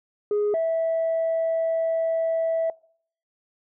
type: tone pair in turn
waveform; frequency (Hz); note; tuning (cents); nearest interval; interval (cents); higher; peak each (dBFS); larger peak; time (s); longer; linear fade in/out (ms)
sine; 415.3 / 654.9; G#4 / E5; 0 / -11; minor sixth; 789; second; -18 / -19; first; 0.31-0.54 / 0.54-2.7; second; 2
effects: noise-tail reverb RT60 0.6 s tail -24 dB re dry + tanh soft clip ceiling -18 dBFS